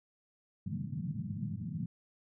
white band-pass noise, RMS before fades -38 dBFS, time 0.66-1.86 s, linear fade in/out 2 ms, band 100 to 210 Hz, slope 48 dB/octave, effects none

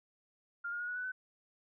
sine tone with pitch steps, 1402 / 1423.2 / 1444.7 / 1466.6 / 1488.8 / 1511.3 Hz, F6 / F6 / F#6 / F#6 / F#6 / F#6, +6 / +32 / -42 / -16 / +10 / +36 cents, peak -36 dBFS, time 0.64-1.12 s, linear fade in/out 10 ms, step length 80 ms, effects none

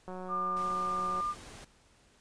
click train, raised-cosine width 1 ms, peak -29 dBFS, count 208, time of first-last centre 0.08-1.205 s, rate 184 Hz
sine tone, 1200 Hz, D6, 37 cents sharp, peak -30 dBFS, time 0.28-1.35 s, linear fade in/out 50 ms
pink noise, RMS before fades -49 dBFS, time 0.56-1.65 s, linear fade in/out 10 ms
effects pink hiss -64 dBFS RMS until 2.2 s + resampled to 22050 Hz

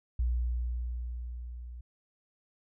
sine tone with level ramp, 60.2 Hz, B1, 44 cents flat, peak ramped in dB -25 to -41 dBFS, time 0.19-1.81 s, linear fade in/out 5 ms, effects none

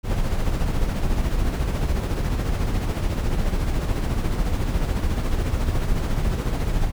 brown noise with tremolo, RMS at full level -20 dBFS, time 0.03-6.92 s, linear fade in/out 50 ms, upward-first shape sine, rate 14 Hz, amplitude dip 45%, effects none

